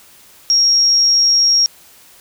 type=tone; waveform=sine; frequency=5588 Hz; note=F8; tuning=in tune; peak=-9 dBFS; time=0.5-1.66 s; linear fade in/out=0 ms; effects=white hiss -45 dBFS RMS until 2.2 s